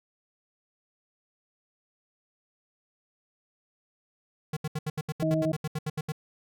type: tone bursts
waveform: square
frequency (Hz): 153.8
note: D#3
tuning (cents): -20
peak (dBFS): -29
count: 15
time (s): 4.53-6.121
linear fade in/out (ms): 5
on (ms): 37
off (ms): 74
type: harmonic tone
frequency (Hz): 158.5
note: D#3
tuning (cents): +32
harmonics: 1 / 2 / 4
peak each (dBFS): -28 / -28 / -28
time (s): 5.22-5.52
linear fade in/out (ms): 5
effects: none